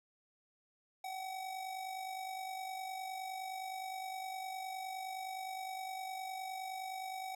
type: tone with amplitude modulation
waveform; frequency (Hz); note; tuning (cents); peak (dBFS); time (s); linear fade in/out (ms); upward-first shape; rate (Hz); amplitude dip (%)
square; 757; F#5; +39; -39; 1.04-7.35; 5; sine; 49.7; 50
effects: none